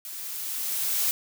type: noise with level ramp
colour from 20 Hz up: blue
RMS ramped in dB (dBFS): -38 to -24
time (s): 0.05-1.11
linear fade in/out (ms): 0
effects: none